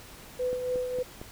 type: tone with tremolo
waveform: sine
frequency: 501 Hz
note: B4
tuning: 25 cents sharp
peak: -25 dBFS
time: 0.39-1.03 s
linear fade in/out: 10 ms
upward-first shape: triangle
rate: 3.5 Hz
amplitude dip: 55%
type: click train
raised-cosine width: 2 ms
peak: -26 dBFS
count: 4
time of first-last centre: 0.53-1.215 s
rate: 4.38 Hz
effects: pink hiss -48 dBFS RMS until 1.31 s